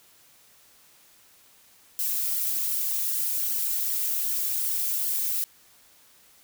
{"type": "noise with flanger", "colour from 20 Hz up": "violet", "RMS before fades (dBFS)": -27, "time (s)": [1.99, 5.44], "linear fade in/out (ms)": 0, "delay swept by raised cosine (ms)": [0.78, 4.78], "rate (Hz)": 2.6, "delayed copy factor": -0.85, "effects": ["white hiss -57 dBFS RMS until 6.43 s"]}